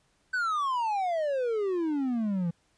triangle exponential sweep, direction down, 1541 to 164.6 Hz, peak -24 dBFS, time 0.33-2.51 s, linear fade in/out 10 ms, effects pink hiss -69 dBFS RMS until 2.77 s + resampled to 22050 Hz

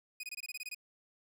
sawtooth tone bursts, 2489 Hz, D#7, in tune, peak -36 dBFS, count 10, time 0.2-0.747 s, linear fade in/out 5 ms, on 34 ms, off 23 ms, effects 13-bit

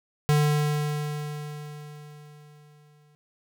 square tone with exponential decay, 148.9 Hz, D3, 24 cents sharp, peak -18 dBFS, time 0.29-3.15 s, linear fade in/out 0 ms, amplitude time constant 620 ms, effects none

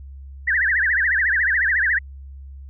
sine tone with vibrato, 1760 Hz, A6, in tune, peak -16 dBFS, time 0.47-1.99 s, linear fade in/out 10 ms, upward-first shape triangle, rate 14 Hz, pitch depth 260 cents each way, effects added 68 Hz sine -35 dBFS peak until 2.69 s

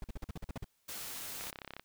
brown noise bursts, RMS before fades -39 dBFS, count 10, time 0.02-0.644 s, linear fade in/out 2 ms, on 21 ms, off 46 ms
white noise, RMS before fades -43 dBFS, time 0.88-1.51 s, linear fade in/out 10 ms
click train, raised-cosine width 0.3 ms, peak -27 dBFS, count 14, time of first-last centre 1.41-1.796 s, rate 33.7 Hz
effects white hiss -75 dBFS RMS until 1.84 s

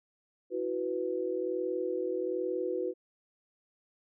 sine chord, E suspended second, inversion none, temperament just, 329.6 / 370.8 / 494.4 Hz, E4 / F#4 / B4, 0 / +4 / +2 cents, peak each -37 / -33 / -34 dBFS, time 0.5-2.94 s, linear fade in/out 50 ms, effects none

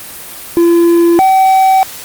triangle tone pair in turn, 340.8 / 763.7 Hz, F4 / G5, -42 / -45 cents, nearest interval octave + major second, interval 1397 cents, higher second, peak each -3 dBFS, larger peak neither, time 0.57-1.19 / 1.19-1.83 s, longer second, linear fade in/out 0 ms, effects white hiss -28 dBFS RMS until 2.04 s + Opus 32 kbps

